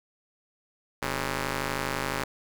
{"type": "ring-modulated tone", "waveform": "5% pulse", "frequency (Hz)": 133.4, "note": "C3", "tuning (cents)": 34, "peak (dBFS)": -14, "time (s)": [1.02, 2.24], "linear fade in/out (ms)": 5, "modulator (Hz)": 693, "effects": []}